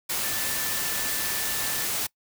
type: tone in noise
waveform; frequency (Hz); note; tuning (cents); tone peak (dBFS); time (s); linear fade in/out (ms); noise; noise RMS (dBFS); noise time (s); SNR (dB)
sine; 1760; A6; 0; -37; 0.23-1.86; 10; white; -28; 0.09-2.07; -12
effects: noise-tail reverb RT60 0.1 s tail -23 dB re dry